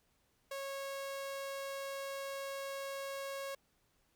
sawtooth tone, 549 Hz, C#5, 17 cents flat, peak -36 dBFS, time 0.51-3.55 s, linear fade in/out 5 ms, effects pink hiss -75 dBFS RMS until 4.15 s

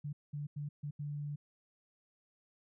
sine tone bursts at uneven times, 146.1 Hz, D3, 9 cents flat, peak -37 dBFS, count 5, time 0.04-0.13 / 0.33-0.47 / 0.56-0.69 / 0.83-0.91 / 0.99-1.36 s, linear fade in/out 10 ms, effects none

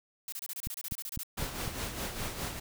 blue noise bursts, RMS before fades -39 dBFS, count 14, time 0.28-1.233 s, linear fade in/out 2 ms, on 43 ms, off 27 ms
click train, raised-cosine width 5 ms, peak -24 dBFS, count 5, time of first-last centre 0.67-1.678 s, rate 3.97 Hz
pink noise with tremolo, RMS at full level -35 dBFS, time 1.37-2.6 s, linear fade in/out 10 ms, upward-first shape sine, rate 4.9 Hz, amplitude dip 55%
effects none

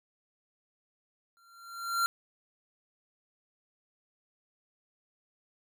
square tone with exponential growth, 1375 Hz, F6, 27 cents flat, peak -24 dBFS, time 1.37-2.06 s, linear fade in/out 0 ms, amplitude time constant 150 ms, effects none

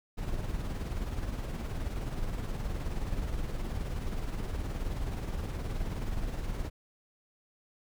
brown noise with tremolo, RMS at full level -32 dBFS, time 0.17-6.7 s, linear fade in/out 20 ms, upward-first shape sine, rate 19 Hz, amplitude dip 45%, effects none

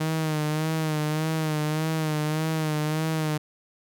sawtooth tone with vibrato, 155.56 Hz, D#3, in tune, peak -20 dBFS, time 0-3.38 s, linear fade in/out 10 ms, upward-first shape sine, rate 1.7 Hz, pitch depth 46 cents each way, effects none

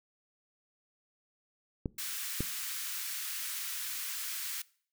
clicks, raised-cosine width 3 ms, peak -19 dBFS, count 2, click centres 1.858 / 2.406 s
white high-pass noise, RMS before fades -38 dBFS, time 1.98-4.62 s, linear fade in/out 5 ms, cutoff 1300 Hz, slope 24 dB/octave
effects noise-tail reverb RT60 0.5 s tail -22 dB re dry

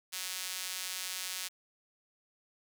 sawtooth tone with high-pass filter, 185 Hz, F#3, in tune, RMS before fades -39 dBFS, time 0.12-1.49 s, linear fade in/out 20 ms, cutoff 3400 Hz, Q 0.61, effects none

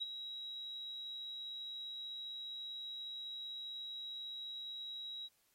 sine tone with ADSR envelope, 3855 Hz, B7, 43 cents flat, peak -35 dBFS, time 0-5.29 s, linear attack 21 ms, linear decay 25 ms, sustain -8 dB, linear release 38 ms, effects white hiss -75 dBFS RMS until 5.54 s + AAC 48 kbps

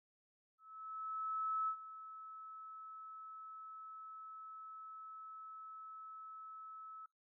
sine tone with ADSR envelope, 1300 Hz, E6, 24 cents flat, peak -34 dBFS, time 0.58-7.06 s, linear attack 1100 ms, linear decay 78 ms, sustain -15 dB, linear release 5 ms, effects noise-tail reverb RT60 0.2 s tail -23 dB re dry

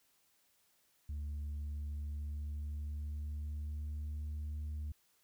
sine tone with pitch glide, 73.42 to 75.22 Hz, D2 to D2, 0 to +42 cents, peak -35 dBFS, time 1.09-4.92 s, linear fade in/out 5 ms, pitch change +42 cents, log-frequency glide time 1.84-4.32 s, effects tanh soft clip ceiling -37 dBFS + white hiss -73 dBFS RMS until 5.23 s

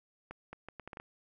accelerating click train, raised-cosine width 0.5 ms, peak -29 dBFS, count 8, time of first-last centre 0.31-1 s, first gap 220 ms, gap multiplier 0.71, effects none

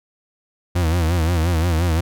40% pulse tone with vibrato, 83.9 Hz, E2, 31 cents sharp, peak -15 dBFS, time 0.75-2.01 s, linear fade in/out 10 ms, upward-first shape sine, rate 5.7 Hz, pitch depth 110 cents each way, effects none

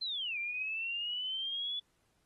sine linear two-way sweep, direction down then up, 4176 to 2349 to 3447 Hz, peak -34 dBFS, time 0.01-1.8 s, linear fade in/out 10 ms, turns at 0.38 s, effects pink hiss -75 dBFS RMS until 2.25 s + AAC 32 kbps

